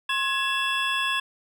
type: tone cluster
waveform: triangle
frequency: 1068 / 1675 / 2678 / 3385 Hz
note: C6 / G#6 / E7 / G#7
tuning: +35 / +14 / +27 / +32 cents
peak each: -27 dBFS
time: 0.09-1.2 s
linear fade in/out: 5 ms
effects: none